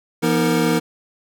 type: tone cluster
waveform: square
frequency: 169.2 / 243.5 / 315.5 / 462.7 Hz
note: E3 / B3 / D#4 / A#4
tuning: +45 / -24 / +24 / -13 cents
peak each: -22 dBFS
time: 0.22-0.8 s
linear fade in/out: 20 ms
effects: none